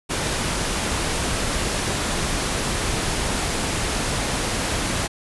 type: low-pass noise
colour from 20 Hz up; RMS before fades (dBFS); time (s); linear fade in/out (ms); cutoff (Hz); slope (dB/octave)
pink; -24; 0.09-5.08; 20; 11000; 96
effects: none